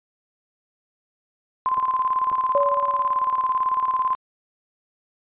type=tone with tremolo; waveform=sine; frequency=1035 Hz; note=C6; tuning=19 cents flat; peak=-17 dBFS; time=1.66-4.15 s; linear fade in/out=0 ms; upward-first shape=square; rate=18 Hz; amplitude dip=55%
type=clicks; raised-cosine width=1 ms; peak=-24 dBFS; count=2; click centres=1.78 / 2.316 s
type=tone with exponential decay; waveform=sine; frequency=567 Hz; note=C#5; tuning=39 cents sharp; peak=-16 dBFS; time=2.55-3.47 s; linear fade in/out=1 ms; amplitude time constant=200 ms
effects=resampled to 8000 Hz